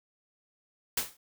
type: noise with exponential decay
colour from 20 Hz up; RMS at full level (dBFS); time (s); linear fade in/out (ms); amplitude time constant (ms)
white; -25; 0.97-1.17; 5; 42
effects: none